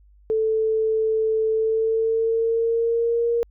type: tone with pitch glide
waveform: sine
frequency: 440 to 468.9 Hz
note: A4 to A#4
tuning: 0 to +10 cents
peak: -18 dBFS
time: 0.3-3.43 s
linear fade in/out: 0 ms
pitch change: +110 cents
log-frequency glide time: 1.51-3.28 s
effects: added 50 Hz sine -50 dBFS peak until 3.5 s